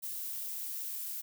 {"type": "noise", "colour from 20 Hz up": "violet", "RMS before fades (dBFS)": -39, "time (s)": [0.02, 1.22], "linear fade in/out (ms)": 20, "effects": []}